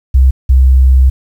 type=tone pair in turn; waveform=sine; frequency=65.4 / 65.12 Hz; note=C2 / C2; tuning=0 / -8 cents; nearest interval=unison; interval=8 cents; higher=first; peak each=-3 dBFS; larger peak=neither; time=0.14-0.31 / 0.49-1.1 s; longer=second; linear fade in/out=10 ms; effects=7-bit